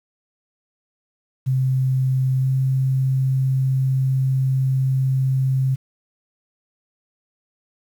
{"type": "tone with pitch glide", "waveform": "sine", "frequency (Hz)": [130.81, 132.25], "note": ["C3", "C3"], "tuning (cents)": [0, 19], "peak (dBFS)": -16, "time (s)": [1.46, 5.76], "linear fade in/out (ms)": 20, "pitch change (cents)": 19, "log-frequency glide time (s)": [2.4, 2.47], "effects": ["8-bit"]}